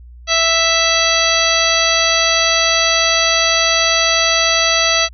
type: harmonic tone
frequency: 659.3 Hz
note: E5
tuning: in tune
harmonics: 1 / 2 / 3 / 4 / 5 / 6 / 7 / 9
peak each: -20 / -20 / -20 / -20 / -20 / -20 / -20 / -20 dBFS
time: 0.27-5.09 s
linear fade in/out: 50 ms
effects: added 60 Hz sine -35 dBFS peak until 5.13 s